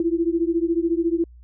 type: beating tone pair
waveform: sine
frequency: 330 / 344 Hz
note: E4 / F4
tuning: +2 / -26 cents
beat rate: 14 Hz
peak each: -21 / -22 dBFS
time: 0-1.24 s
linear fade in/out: 2 ms
effects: added 60 Hz sine -43 dBFS peak until 1.43 s